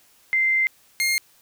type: tone pair in turn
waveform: sine / sawtooth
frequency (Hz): 2083 / 2126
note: C7 / C7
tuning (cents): -8 / +27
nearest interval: unison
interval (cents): 35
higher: second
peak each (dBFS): -17 / -16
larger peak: second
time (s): 0.33-0.67 / 1-1.18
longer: first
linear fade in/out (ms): 0
effects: white hiss -57 dBFS RMS until 1.41 s